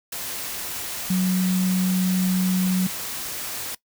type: tone in noise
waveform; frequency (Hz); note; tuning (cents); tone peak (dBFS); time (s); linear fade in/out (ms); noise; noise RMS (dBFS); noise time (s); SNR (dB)
sine; 185; F#3; 0; -18; 1.1-2.87; 5; white; -31; 0.12-3.75; +10
effects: noise-tail reverb RT60 0.1 s tail -19 dB re dry